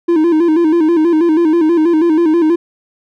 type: tone with vibrato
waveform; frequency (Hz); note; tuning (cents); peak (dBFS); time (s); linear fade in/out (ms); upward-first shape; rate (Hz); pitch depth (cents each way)
triangle; 326.7; E4; -15; -6; 0.08-2.56; 10; square; 6.2; 84
effects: none